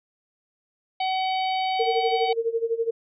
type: harmonic tone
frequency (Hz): 755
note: F#5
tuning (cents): +35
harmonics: 1 / 3 / 4 / 5 / 6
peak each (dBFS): -23 / -33 / -35 / -37 / -39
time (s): 1-2.33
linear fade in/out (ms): 5
type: tone with tremolo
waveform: sine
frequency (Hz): 458.5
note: A#4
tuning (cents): -29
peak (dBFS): -19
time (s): 1.79-2.91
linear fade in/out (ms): 10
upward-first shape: sine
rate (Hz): 12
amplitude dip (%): 85
effects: none